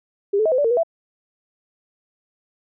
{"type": "tone with pitch steps", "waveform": "sine", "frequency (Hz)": [401.5, 434.9, 638, 510, 580, 455.5, 485.3, 664], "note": ["G4", "A4", "D#5", "C5", "D5", "A#4", "B4", "E5"], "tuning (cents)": [41, -20, 43, -44, -22, -40, -30, 12], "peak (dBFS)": -15, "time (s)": [0.33, 0.834], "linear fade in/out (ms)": 10, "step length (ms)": 63, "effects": []}